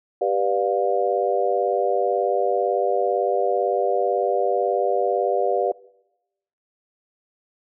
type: chord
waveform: sine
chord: G dominant seventh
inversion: none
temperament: just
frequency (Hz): 392 / 490 / 588 / 705.6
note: G4 / B4 / D5 / F5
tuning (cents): 0 / -14 / +2 / +18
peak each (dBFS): -24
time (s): 0.21-5.72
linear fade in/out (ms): 5
effects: noise-tail reverb RT60 0.9 s tail -22 dB re dry